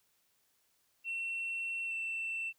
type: tone with pitch glide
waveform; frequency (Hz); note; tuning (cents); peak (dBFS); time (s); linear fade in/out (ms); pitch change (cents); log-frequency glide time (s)
sine; 2710 to 2682; E7 to E7; +47 to +29; -33; 1.04-2.53; 50; -18; 1.87-1.92
effects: tanh soft clip ceiling -32 dBFS + white hiss -74 dBFS RMS until 2.58 s